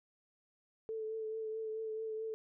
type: tone with vibrato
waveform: sine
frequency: 440 Hz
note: A4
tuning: in tune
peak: -37 dBFS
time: 0.89-2.34 s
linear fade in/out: 0 ms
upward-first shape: triangle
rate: 4.6 Hz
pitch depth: 26 cents each way
effects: none